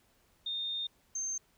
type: tone pair in turn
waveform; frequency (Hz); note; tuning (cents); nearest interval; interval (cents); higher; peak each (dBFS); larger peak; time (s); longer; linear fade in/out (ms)
sine; 3650 / 6319; A#7 / G8; -37 / +13; minor seventh; 950; second; -33 / -33; neither; 0.46-0.87 / 1.15-1.38; first; 5
effects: pink hiss -69 dBFS RMS until 1.57 s